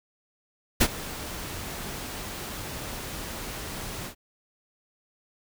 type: noise with ADSR envelope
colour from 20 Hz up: pink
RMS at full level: -18 dBFS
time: 0.8-4.15 s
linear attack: 15 ms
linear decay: 57 ms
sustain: -18 dB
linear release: 90 ms
effects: none